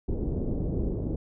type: low-pass noise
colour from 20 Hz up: pink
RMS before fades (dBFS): -29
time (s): 0.08-1.16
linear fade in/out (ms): 5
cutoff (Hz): 450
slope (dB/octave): 24
effects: none